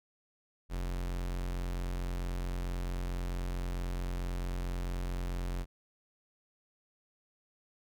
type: tone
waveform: 45% pulse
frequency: 44.52 Hz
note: F1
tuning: 34 cents sharp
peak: -33 dBFS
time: 0.69-5.66 s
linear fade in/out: 50 ms
effects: none